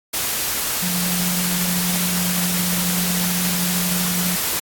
sine tone in noise, 178.3 Hz, F3, 36 cents sharp, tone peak -22 dBFS, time 0.82-4.36 s, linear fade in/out 10 ms, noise white, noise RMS -22 dBFS, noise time 0.13-4.6 s, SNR -3 dB, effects AAC 64 kbps

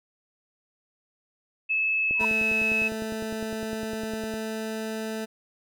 sine tone with pitch glide, 2602 to 2583 Hz, E7 to E7, -23 to -36 cents, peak -22 dBFS, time 1.69-2.89 s, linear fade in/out 20 ms, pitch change -13 cents, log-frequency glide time 1.99-2.38 s
click train, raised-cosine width 2 ms, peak -24 dBFS, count 23, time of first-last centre 2.11-4.339 s, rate 9.87 Hz
sine tone with exponential growth, 964 Hz, B5, 42 cents flat, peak -22 dBFS, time 2.14-2.25 s, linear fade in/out 5 ms, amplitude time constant 22 ms
20% pulse tone, 220 Hz, A3, in tune, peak -25 dBFS, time 2.19-5.26 s, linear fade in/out 20 ms
effects none

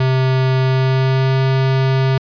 square tone with pitch glide, 130.81 to 132.71 Hz, C3 to C3, 0 to +25 cents, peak -13 dBFS, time 0-2.18 s, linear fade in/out 5 ms, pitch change +25 cents, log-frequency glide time 0.6-1.4 s, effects resampled to 11025 Hz

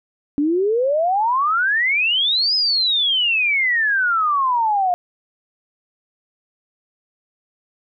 sine exponential two-way sweep, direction up then down, 280.3 to 5130 to 700 Hz, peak -15 dBFS, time 0.38-4.94 s, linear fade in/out 0 ms, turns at 2.55 s, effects none

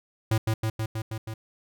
square tone with echo, 110.5 Hz, A2, 8 cents sharp, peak -21 dBFS, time 0.31-0.38 s, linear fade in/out 5 ms, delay 160 ms, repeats 6, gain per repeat -2 dB, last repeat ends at 1.34 s, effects none

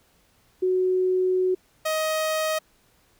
sine / sawtooth tone pair in turn, 369.7 / 628.5 Hz, F#4 / D#5, -1 / +17 cents, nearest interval major sixth, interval 918 cents, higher second, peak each -19 dBFS, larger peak neither, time 0.62-1.55 / 1.85-2.59 s, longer first, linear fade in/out 10 ms, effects pink hiss -62 dBFS RMS until 3.19 s

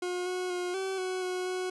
40% pulse tone with pitch steps, 359.1 / 365 / 358 / 382.7 / 370.7 / 365.7 / 368 Hz, F4 / F#4 / F4 / G4 / F#4 / F#4 / F#4, +48 / -24 / +43 / -42 / +3 / -20 / -9 cents, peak -30 dBFS, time 0.02-1.7 s, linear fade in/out 5 ms, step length 240 ms, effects resampled to 24000 Hz

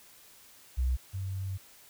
sine tone pair in turn, 63.4 / 95.87 Hz, B1 / G2, +46 / -38 cents, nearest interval perfect fifth, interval 716 cents, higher second, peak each -25 / -32 dBFS, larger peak first, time 0.77-0.97 / 1.13-1.58 s, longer second, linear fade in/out 20 ms, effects white hiss -56 dBFS RMS until 1.89 s

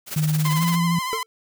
white noise with tremolo, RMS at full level -28 dBFS, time 0.06-0.79 s, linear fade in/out 50 ms, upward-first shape triangle, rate 18 Hz, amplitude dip 85%
sine tone with pitch glide, 153.9 to 169.78 Hz, D#3 to F3, -19 to -49 cents, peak -18 dBFS, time 0.16-0.99 s, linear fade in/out 5 ms, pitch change +170 cents, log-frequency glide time 0.54-0.64 s
sawtooth tone with vibrato, 1027 Hz, C6, 33 cents flat, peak -21 dBFS, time 0.45-1.23 s, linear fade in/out 2 ms, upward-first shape sine, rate 13 Hz, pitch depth 47 cents each way
square tone with exponential decay, 446.7 Hz, A4, 26 cents sharp, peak -22 dBFS, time 1.13-1.26 s, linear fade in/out 0 ms, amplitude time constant 27 ms
effects none

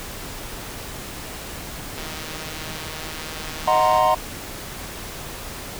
click train, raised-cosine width 0.2 ms, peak -17 dBFS, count 316, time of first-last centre 1.98-3.986 s, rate 157 Hz
triangle chord, C half-diminished seventh, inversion first, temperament equal, 622.3 / 740 / 932.3 / 1046.5 Hz, Eb5 / Gb5 / Bb5 / C6, 0 / 0 / 0 / 0 cents, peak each -19 / -18 / -18 / -19 dBFS, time 3.67-4.15 s, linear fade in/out 10 ms
effects pink hiss -34 dBFS RMS until 5.79 s

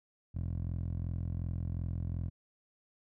10% pulse tone with band-pass filter, 42.74 Hz, F1, 37 cents flat, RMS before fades -36 dBFS, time 0.34-2.3 s, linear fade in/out 20 ms, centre 89 Hz, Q 1.6, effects none

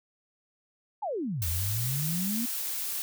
sine exponential two-way sweep, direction down then up, 906 to 79.6 to 244.2 Hz, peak -29 dBFS, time 1.02-2.46 s, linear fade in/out 10 ms, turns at 1.47 s
blue noise, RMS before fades -33 dBFS, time 1.42-3.02 s, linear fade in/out 0 ms
effects none

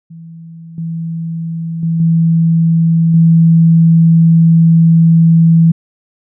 sine tone with level steps, 164.81 Hz, E3, in tune, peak -29 / -17 / -11 / -7 / -4 dBFS, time 0.1-5.72 s, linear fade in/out 10 ms, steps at 0.78 / 1.83 / 2 / 3.14 s, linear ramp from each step 2 ms, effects none

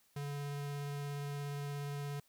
square tone with vibrato, 143.2 Hz, D3, 43 cents flat, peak -39 dBFS, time 0.16-2.2 s, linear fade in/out 5 ms, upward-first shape triangle, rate 17 Hz, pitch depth 10 cents each way, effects white hiss -71 dBFS RMS until 2.28 s

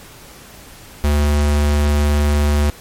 square tone, 73.42 Hz, D2, in tune, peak -13 dBFS, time 1.04-2.7 s, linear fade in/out 0 ms, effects pink hiss -40 dBFS RMS until 2.8 s + MP3 64 kbps

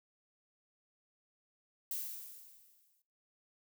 violet noise with exponential decay, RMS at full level -37 dBFS, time 1.91-3.02 s, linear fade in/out 2 ms, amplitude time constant 240 ms, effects noise-tail reverb RT60 0.3 s tail -17 dB re dry

